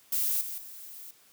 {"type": "noise with level steps", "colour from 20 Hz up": "violet", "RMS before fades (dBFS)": [-28, -37, -45], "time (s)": [0.12, 1.11], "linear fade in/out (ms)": 5, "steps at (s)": [0.41, 0.58], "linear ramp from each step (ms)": 2, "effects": ["white hiss -60 dBFS RMS until 1.32 s", "high-pass 60 Hz 12 dB/octave"]}